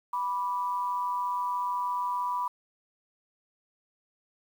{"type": "tone pair together", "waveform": "sine", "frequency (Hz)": [984.7, 1171], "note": ["B5", "D6"], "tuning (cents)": [-5, -5], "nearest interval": "minor third", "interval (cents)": 300, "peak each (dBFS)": [-28, -35], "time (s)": [0.13, 2.48], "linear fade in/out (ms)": 5, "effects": ["9-bit"]}